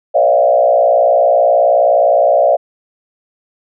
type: tone with frequency modulation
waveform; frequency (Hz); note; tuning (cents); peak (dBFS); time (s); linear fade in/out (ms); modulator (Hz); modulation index
sine; 622.3; D#5; 0; -7; 0.14-2.57; 20; 59.5; 1.6
effects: none